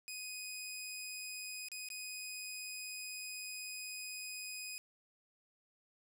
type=tone with dropouts; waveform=15% pulse; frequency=2499 Hz; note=D#7; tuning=7 cents sharp; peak=-36 dBFS; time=0.08-4.78 s; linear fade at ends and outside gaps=0 ms; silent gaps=1.685-1.717 / 1.887-1.902 s; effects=none